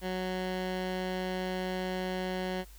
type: tone with low-pass filter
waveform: 15% pulse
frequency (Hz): 184.8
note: F#3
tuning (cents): -2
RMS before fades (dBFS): -34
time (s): 0.01-2.65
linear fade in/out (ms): 50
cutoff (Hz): 3800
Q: 1.1
effects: added 50 Hz sine -49 dBFS peak until 2.78 s + white hiss -58 dBFS RMS until 2.78 s